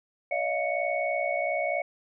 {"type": "tone cluster", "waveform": "sine", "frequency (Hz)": [575, 638, 699, 2223], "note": ["D5", "D#5", "F5", "C#7"], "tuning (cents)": [-37, 43, 1, 4], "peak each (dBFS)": -31, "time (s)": [0.31, 1.82], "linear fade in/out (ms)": 5, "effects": []}